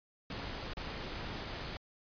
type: noise with dropouts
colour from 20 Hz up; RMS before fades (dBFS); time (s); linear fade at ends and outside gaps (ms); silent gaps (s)
pink; -41; 0.3-1.77; 2; 0.735-0.769
effects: resampled to 11025 Hz